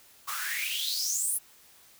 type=noise with high-pass filter sweep; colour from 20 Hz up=white; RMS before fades=-31 dBFS; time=0.27-1.39 s; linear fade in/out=20 ms; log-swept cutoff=1100 to 11000 Hz; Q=8.9; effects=white hiss -57 dBFS RMS until 1.99 s